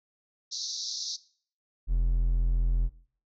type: band-pass noise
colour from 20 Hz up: white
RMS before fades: -35 dBFS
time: 0.51-1.17 s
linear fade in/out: 20 ms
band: 3800 to 6200 Hz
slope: 96 dB/octave
type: tone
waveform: triangle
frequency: 42.5 Hz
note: F1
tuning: 46 cents flat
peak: -20 dBFS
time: 1.87-2.9 s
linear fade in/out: 50 ms
effects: noise-tail reverb RT60 0.5 s tail -19 dB re dry